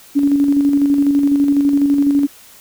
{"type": "tone with tremolo", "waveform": "sine", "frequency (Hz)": 283.3, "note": "C#4", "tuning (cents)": 38, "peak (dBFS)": -9, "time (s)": [0.15, 2.27], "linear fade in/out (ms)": 20, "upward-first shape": "square", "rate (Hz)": 12, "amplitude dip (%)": 35, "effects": ["white hiss -43 dBFS RMS until 2.6 s"]}